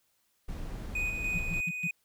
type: noise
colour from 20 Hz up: brown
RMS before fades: -37 dBFS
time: 0.48-1.61 s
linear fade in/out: 10 ms
type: tone with tremolo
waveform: triangle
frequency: 2489 Hz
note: D#7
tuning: in tune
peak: -28 dBFS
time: 0.95-1.91 s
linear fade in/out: 5 ms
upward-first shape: square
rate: 3.4 Hz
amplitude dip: 40%
type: tone bursts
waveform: sine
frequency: 170 Hz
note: F3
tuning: 46 cents flat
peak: -32 dBFS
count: 4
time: 1.34-1.876 s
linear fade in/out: 10 ms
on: 44 ms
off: 120 ms
effects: white hiss -73 dBFS RMS until 2.04 s